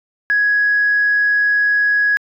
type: tone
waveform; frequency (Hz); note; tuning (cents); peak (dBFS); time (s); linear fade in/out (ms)
sine; 1668; G#6; +7; -11; 0.3-2.17; 0
effects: tanh soft clip ceiling -7 dBFS